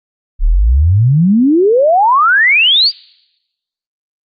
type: exponential sweep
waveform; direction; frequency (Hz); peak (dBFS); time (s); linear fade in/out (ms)
sine; up; 32.7 to 4891; -6; 0.39-2.92; 50
effects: noise-tail reverb RT60 1.0 s tail -26 dB re dry + Opus 48 kbps